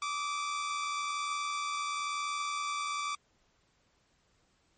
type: tone pair together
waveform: sawtooth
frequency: 1163.5 / 1244.5 Hz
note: D6 / D#6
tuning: -17 / 0 cents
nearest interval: minor second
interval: 117 cents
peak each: -29 / -39 dBFS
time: 0.02-3.15 s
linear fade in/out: 2 ms
effects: pink hiss -71 dBFS RMS until 4.77 s + MP3 32 kbps